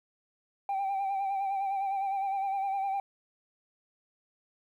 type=tone with vibrato; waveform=sine; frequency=784 Hz; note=G5; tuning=in tune; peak=-26 dBFS; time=0.69-3 s; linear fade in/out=2 ms; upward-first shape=sine; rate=9.8 Hz; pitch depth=40 cents each way; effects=tanh soft clip ceiling -27 dBFS + 11-bit